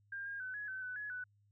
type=tone with pitch steps; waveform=sine; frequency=1601 / 1619 / 1513 / 1680 / 1529 / 1498 / 1689 / 1491 Hz; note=G6 / G#6 / F#6 / G#6 / G6 / F#6 / G#6 / F#6; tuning=+36 / -45 / +38 / +19 / -44 / +21 / +29 / +13 cents; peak=-40 dBFS; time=0.12-1.24 s; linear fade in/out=5 ms; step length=140 ms; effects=added 102 Hz sine -68 dBFS peak until 1.51 s